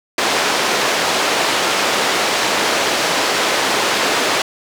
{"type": "band-pass noise", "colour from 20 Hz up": "pink", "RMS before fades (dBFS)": -17, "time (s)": [0.18, 4.42], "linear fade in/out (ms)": 2, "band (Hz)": [420, 5900], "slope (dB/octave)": 12, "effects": []}